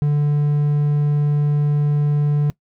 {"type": "tone", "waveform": "triangle", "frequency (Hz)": 146.83, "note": "D3", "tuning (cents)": 0, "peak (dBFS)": -12, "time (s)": [0.02, 2.5], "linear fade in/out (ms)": 0, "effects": ["noise-tail reverb RT60 0.1 s tail -21 dB re dry"]}